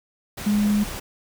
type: tone in noise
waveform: sine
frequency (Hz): 207.7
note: G#3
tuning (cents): 0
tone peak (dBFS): -17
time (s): 0.46-0.84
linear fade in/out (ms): 10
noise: pink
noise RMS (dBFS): -33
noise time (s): 0.37-1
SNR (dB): +13
effects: none